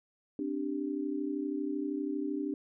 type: chord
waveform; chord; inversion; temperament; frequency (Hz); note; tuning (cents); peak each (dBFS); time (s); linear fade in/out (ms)
sine; C suspended second; none; just; 261.6 / 294.3 / 392.4; C4 / D4 / G4; 0 / +4 / +2; -38 / -33 / -39; 0.39-2.54; 2
effects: none